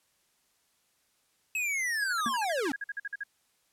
square linear sweep, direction down, 2600 to 246.9 Hz, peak -29 dBFS, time 1.55-2.72 s, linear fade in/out 2 ms
sine tone bursts, 1641 Hz, G#6, 21 cents flat, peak -32 dBFS, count 16, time 2.02-3.236 s, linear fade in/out 5 ms, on 31 ms, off 48 ms
triangle tone with exponential decay, 233.1 Hz, A#3, in tune, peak -26 dBFS, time 2.26-2.38 s, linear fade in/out 2 ms, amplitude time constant 25 ms
effects white hiss -71 dBFS RMS until 3.72 s + low-pass 12000 Hz 12 dB/octave

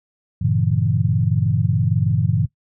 sine chord, E half-diminished seventh, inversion first, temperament equal with one note detuned, 98 / 116.54 / 143.06 / 164.81 Hz, G2 / Bb2 / D3 / E3, 0 / 0 / -45 / 0 cents, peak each -21 / -20 / -21 / -22 dBFS, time 0.41-2.46 s, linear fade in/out 10 ms, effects noise-tail reverb RT60 0.1 s tail -18 dB re dry

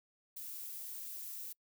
violet noise, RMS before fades -45 dBFS, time 0.36-1.53 s, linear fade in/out 10 ms, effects noise-tail reverb RT60 0.1 s tail -26 dB re dry

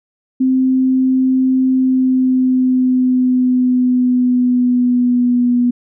sine tone with pitch glide, 260 to 244 Hz, C4 to B3, -11 to -21 cents, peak -10 dBFS, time 0.4-5.71 s, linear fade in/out 10 ms, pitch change -110 cents, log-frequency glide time 1.68-5.56 s, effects none

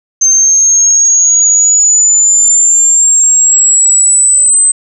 sine exponential sweep, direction up, 6272 to 8200 Hz, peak -4 dBFS, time 0.21-4.72 s, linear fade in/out 10 ms, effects none

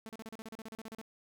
sawtooth tone bursts, 221.9 Hz, A3, 15 cents sharp, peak -39 dBFS, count 15, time 0.06-1.014 s, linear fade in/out 0 ms, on 30 ms, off 36 ms, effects none

